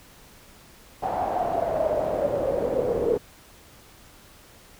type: noise with band-pass filter sweep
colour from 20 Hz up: brown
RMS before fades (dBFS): -25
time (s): 1.02-3.18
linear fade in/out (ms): 10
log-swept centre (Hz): 780 to 460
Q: 8.1
effects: pink hiss -51 dBFS RMS until 4.79 s